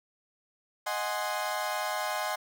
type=chord; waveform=30% pulse; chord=Ab dominant seventh; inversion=second; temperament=equal; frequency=622.3 / 740 / 830.6 / 1046.5 Hz; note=Eb5 / Gb5 / Ab5 / C6; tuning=0 / 0 / 0 / 0 cents; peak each=-33 dBFS; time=0.86-2.36 s; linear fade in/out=10 ms; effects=none